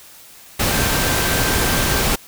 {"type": "tone in noise", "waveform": "sine", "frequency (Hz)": 1568, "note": "G6", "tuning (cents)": 0, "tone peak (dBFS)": -27, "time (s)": [0.71, 2.03], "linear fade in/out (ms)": 10, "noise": "pink", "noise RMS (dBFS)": -18, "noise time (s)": [0.59, 2.16], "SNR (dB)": -12, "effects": ["white hiss -43 dBFS RMS until 2.27 s"]}